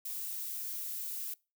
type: noise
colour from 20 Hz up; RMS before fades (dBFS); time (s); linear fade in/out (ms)
violet; -39; 0.05-1.34; 5
effects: noise-tail reverb RT60 0.3 s tail -24 dB re dry